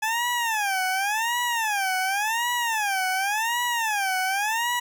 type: tone with vibrato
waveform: 20% pulse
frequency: 851 Hz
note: G#5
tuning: 42 cents sharp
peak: -18 dBFS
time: 0.02-4.8 s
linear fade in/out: 10 ms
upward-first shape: sine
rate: 0.9 Hz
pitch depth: 230 cents each way
effects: none